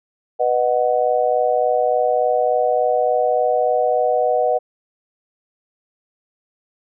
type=chord; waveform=sine; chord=B major; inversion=none; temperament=just; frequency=493.9 / 617.4 / 740.8 Hz; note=B4 / D#5 / F#5; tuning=0 / -14 / +2 cents; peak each=-19 dBFS; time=0.39-4.59 s; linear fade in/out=20 ms; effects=none